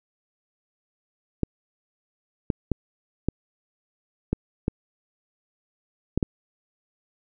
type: clicks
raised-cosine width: 3 ms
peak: -9 dBFS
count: 8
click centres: 1.433 / 2.502 / 2.717 / 3.286 / 4.33 / 4.681 / 6.176 / 6.228 s
effects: none